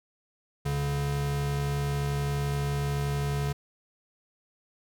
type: tone pair together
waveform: square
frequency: 70.5 / 142.06 Hz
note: C#2 / C#3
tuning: +30 / +43 cents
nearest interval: octave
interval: 1213 cents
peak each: -35 / -28 dBFS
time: 0.65-3.53 s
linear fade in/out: 10 ms
effects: none